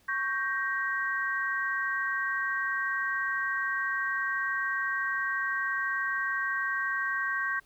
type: chord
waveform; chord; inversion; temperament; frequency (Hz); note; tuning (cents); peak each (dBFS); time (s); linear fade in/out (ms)
sine; G diminished; second; equal with one note detuned; 1108.7 / 1568 / 1882; Db6 / G6 / Bb6; 0 / 0 / +16; -34 / -30 / -33; 0.08-7.6; 10
effects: pink hiss -64 dBFS RMS until 7.65 s